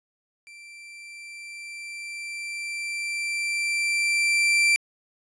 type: tone with level ramp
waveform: 40% pulse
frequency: 2349 Hz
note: D7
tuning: in tune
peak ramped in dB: -43 to -16 dBFS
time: 0.47-4.76 s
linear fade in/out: 0 ms
effects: resampled to 22050 Hz